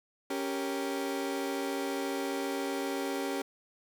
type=chord; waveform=30% pulse; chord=G diminished; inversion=second; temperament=equal; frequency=277.2 / 392 / 466.2 Hz; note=Db4 / G4 / Bb4; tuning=0 / 0 / 0 cents; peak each=-32 / -33 / -37 dBFS; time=0.3-3.42 s; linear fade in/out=5 ms; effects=none